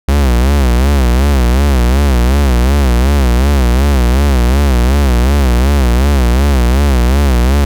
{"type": "tone with vibrato", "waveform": "45% pulse", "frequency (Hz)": 65.41, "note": "C2", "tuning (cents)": 0, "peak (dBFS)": -7, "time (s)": [0.08, 7.65], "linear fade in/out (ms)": 5, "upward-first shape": "sine", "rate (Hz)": 2.7, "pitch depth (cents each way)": 170, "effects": []}